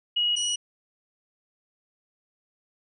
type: tone pair in turn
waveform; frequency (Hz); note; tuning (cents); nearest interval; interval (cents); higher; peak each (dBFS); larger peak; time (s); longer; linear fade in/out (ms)
sine / 25% pulse; 2900 / 2918; F#7 / F#7; -35 / -25; unison; 10; second; -21; neither; 0.16-0.36 / 0.36-0.56; neither; 10
effects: resampled to 24000 Hz